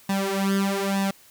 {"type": "tone with flanger", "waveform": "sawtooth", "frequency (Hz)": 196, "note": "G3", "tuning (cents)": 0, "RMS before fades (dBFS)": -24, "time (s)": [0.09, 1.11], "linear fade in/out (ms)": 5, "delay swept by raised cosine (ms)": [1.1, 4.5], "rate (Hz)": 1.1, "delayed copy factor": 0.85, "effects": ["white hiss -53 dBFS RMS until 1.3 s"]}